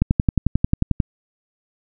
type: click train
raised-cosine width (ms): 5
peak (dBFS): -3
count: 12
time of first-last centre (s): 0.02-1.002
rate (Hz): 11.2
effects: none